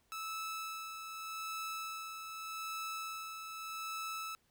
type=tone with tremolo; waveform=sawtooth; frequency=1309 Hz; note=E6; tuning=13 cents flat; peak=-35 dBFS; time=0.12-4.35 s; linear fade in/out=0 ms; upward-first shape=sine; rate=0.83 Hz; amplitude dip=45%; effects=pink hiss -74 dBFS RMS until 4.5 s